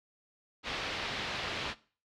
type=low-pass noise; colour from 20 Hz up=white; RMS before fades=-37 dBFS; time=0.63-1.75 s; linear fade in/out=50 ms; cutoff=3900 Hz; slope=24 dB/octave; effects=noise-tail reverb RT60 0.4 s tail -19 dB re dry